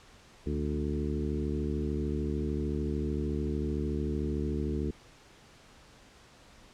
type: harmonic tone with a mistuned harmonic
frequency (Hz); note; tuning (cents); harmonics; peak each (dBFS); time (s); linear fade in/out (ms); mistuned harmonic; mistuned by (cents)
73.42; D2; 0; 1 / 2 / 3 / 4 / 5 / 6; -33 / -37 / -36 / -37 / -37 / -41; 0.46-4.91; 5; 2; +56
effects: pink hiss -56 dBFS RMS until 6.73 s + low-pass 7000 Hz 12 dB/octave